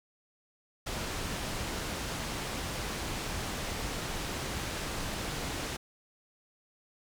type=low-pass noise; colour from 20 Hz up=pink; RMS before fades=-36 dBFS; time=0.86-5.77 s; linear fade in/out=10 ms; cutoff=8800 Hz; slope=12 dB/octave; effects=none